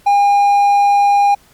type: tone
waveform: triangle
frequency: 809 Hz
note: G#5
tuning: 46 cents flat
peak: -6 dBFS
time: 0.06-1.35 s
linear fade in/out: 10 ms
effects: pink hiss -49 dBFS RMS until 1.53 s + MP3 96 kbps